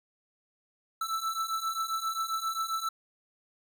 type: beating tone pair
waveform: square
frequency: 1318.5 / 1326 Hz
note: E6 / E6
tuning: 0 / +10 cents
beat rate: 7.5 Hz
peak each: -35 / -33 dBFS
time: 1.01-2.89 s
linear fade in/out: 5 ms
effects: none